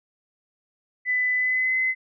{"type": "tone with pitch glide", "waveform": "sine", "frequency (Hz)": [2000, 2041], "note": ["B6", "C7"], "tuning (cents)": [21, -44], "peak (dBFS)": -20, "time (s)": [1.05, 1.95], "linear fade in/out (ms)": 50, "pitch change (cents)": 35, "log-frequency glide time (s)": [1.36, 1.76], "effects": []}